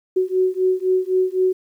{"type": "beating tone pair", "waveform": "sine", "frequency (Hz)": [370, 373.9], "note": ["F#4", "F#4"], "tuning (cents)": [0, 18], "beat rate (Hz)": 3.9, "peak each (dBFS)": -19, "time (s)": [0.16, 1.53], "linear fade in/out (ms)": 10, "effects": ["9-bit"]}